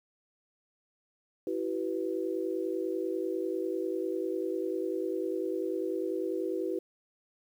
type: chord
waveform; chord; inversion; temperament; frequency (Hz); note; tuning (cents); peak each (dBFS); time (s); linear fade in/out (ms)
sine; E suspended second; none; equal with one note detuned; 329.6 / 379.7 / 493.9; E4 / F#4 / B4; 0 / +45 / 0; -34 / -33 / -36; 1.47-6.79; 2
effects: 10-bit